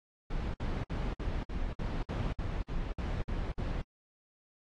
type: noise bursts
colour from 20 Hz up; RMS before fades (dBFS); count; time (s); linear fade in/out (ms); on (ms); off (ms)
brown; -34; 12; 0.3-3.818; 5; 240; 58
effects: low-pass 4000 Hz 12 dB/octave + AAC 32 kbps